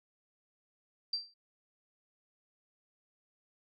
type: tone with exponential decay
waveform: sine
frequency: 4699 Hz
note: D8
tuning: in tune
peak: -28 dBFS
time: 1.13-1.34 s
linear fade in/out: 5 ms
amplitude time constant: 44 ms
effects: none